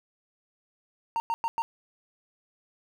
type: tone bursts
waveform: triangle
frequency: 919 Hz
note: A#5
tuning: 25 cents flat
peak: -23 dBFS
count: 4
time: 1.16-1.62 s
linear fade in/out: 0 ms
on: 40 ms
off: 100 ms
effects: none